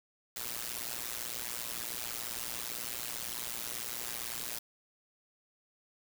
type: noise with amplitude modulation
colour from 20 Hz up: white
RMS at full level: -35 dBFS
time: 0.36-4.59 s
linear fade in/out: 5 ms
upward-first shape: sine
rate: 118 Hz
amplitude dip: 95%
effects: none

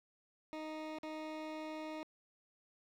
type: tone with dropouts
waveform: 20% pulse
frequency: 311.1 Hz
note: D#4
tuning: in tune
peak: -37 dBFS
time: 0.53-2.03 s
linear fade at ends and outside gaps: 0 ms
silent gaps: 0.986-1.032 s
effects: low-pass 4000 Hz 12 dB/octave + 11-bit

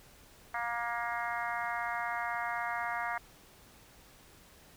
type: harmonic tone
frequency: 236.1 Hz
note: A#3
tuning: 22 cents sharp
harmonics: 3 / 4 / 5 / 6 / 7 / 8 / 9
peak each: -38 / -39 / -40 / -41 / -41 / -42 / -43 dBFS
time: 0.54-3.18 s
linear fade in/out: 5 ms
effects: pink hiss -58 dBFS RMS until 4.76 s

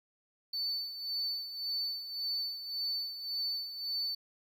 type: tone with tremolo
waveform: triangle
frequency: 4507 Hz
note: C#8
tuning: 28 cents sharp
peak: -29 dBFS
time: 0.53-4.15 s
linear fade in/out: 5 ms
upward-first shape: sine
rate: 1.8 Hz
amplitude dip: 70%
effects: tanh soft clip ceiling -27 dBFS + 11-bit

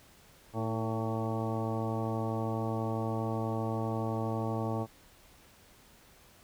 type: harmonic tone with a mistuned harmonic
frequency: 112.3 Hz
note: A2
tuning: 36 cents sharp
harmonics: 1 / 2 / 3 / 4 / 5 / 6 / 7 / 8 / 10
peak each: -34 / -37 / -39 / -40 / -41 / -42 / -42 / -43 / -44 dBFS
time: 0.53-4.87 s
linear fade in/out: 50 ms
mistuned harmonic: 3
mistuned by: -41 cents
effects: pink hiss -59 dBFS RMS until 6.43 s

